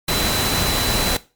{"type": "tone in noise", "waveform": "sine", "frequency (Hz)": 4005, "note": "B7", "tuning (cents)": 23, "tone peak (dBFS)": -24, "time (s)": [0.08, 1.17], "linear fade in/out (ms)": 5, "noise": "pink", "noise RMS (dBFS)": -20, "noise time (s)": [0.08, 1.17], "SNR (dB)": -7, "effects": ["noise-tail reverb RT60 0.3 s tail -18 dB re dry", "MP3 96 kbps"]}